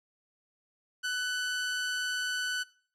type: tone with amplitude modulation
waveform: sawtooth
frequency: 1496 Hz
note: F#6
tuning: 19 cents sharp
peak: -25 dBFS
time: 1.03-2.64 s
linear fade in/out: 20 ms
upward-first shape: sine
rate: 158 Hz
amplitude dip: 25%
effects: noise-tail reverb RT60 0.5 s tail -22 dB re dry + low-pass 9000 Hz 12 dB/octave